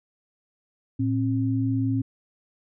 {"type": "tone pair together", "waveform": "sine", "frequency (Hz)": [112.82, 267.9], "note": ["A2", "C4"], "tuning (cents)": [44, 41], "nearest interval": "octave + minor third", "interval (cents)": 1497, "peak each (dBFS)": -24, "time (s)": [0.99, 2.02], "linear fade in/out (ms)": 10, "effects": []}